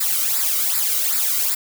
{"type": "noise with flanger", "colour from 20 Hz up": "blue", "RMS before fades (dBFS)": -20, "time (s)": [0, 1.55], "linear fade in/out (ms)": 10, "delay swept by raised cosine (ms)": [0.32, 1.18], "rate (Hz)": 2.6, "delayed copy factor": -0.7, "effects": []}